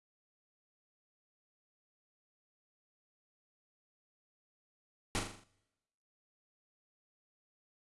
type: noise with echo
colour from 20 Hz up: pink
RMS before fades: -33 dBFS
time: 5.15-5.19 s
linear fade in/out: 0 ms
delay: 41 ms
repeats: 6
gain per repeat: -5 dB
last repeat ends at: 5.436 s
effects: noise-tail reverb RT60 1.0 s tail -23 dB re dry + resampled to 24000 Hz